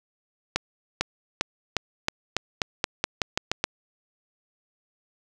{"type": "accelerating click train", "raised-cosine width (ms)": 0.2, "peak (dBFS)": -5, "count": 13, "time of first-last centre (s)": [0.56, 3.64], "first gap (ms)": 450, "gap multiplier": 0.89, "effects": []}